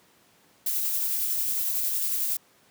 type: noise with tremolo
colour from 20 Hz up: violet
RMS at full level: -26 dBFS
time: 0.66-2.37 s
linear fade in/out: 5 ms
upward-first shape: sine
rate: 11 Hz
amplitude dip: 25%
effects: pink hiss -60 dBFS RMS until 2.7 s + high-pass 150 Hz 12 dB/octave